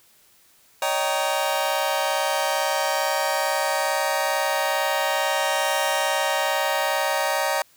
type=chord; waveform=sawtooth; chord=Eb dominant seventh; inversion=third; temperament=just; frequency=560 / 622.3 / 777.8 / 933.4 Hz; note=Db5 / Eb5 / G5 / Bb5; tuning=+18 / 0 / -14 / +2 cents; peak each=-23 dBFS; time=0.82-7.62 s; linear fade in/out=2 ms; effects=white hiss -57 dBFS RMS until 7.76 s